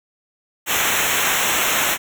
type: noise with comb filter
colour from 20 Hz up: pink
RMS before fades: -19 dBFS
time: 0.66-1.98 s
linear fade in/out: 50 ms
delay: 0.21 ms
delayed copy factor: -0.95
effects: none